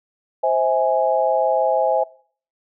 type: chord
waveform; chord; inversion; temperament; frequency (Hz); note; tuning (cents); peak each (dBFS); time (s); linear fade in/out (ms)
sine; C augmented; none; equal with one note detuned; 523.3 / 649.4 / 830.6; C5 / E5 / G#5; 0 / -26 / 0; -20; 0.43-2.04; 10
effects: noise-tail reverb RT60 0.5 s tail -22 dB re dry